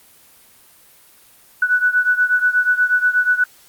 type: beating tone pair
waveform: sine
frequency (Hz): 1480 / 1488.3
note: F#6 / F#6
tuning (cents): 0 / +10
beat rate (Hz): 8.3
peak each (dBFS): -15 / -18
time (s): 1.62-3.44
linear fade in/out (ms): 5
effects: white hiss -49 dBFS RMS until 3.68 s + Opus 24 kbps